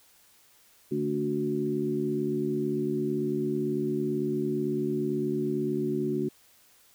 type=harmonic tone with a mistuned harmonic; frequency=73.42 Hz; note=D2; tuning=in tune; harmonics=2 / 3 / 4 / 5; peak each=-35 / -32 / -32 / -29 dBFS; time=0.91-6.29 s; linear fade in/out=10 ms; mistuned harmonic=4; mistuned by=-27 cents; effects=white hiss -60 dBFS RMS until 6.94 s